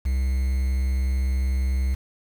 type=tone with quantisation; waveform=triangle; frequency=65.41 Hz; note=C2; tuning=in tune; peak=-18 dBFS; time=0.05-1.95 s; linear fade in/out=10 ms; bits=7; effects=none